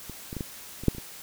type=clicks; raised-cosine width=3 ms; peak=-26 / -23 / -20 / -18 / -24 / -6 / -29 / -24 dBFS; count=8; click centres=0.097 / 0.329 / 0.367 / 0.408 / 0.836 / 0.883 / 0.949 / 0.983 s; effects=white hiss -44 dBFS RMS until 1.22 s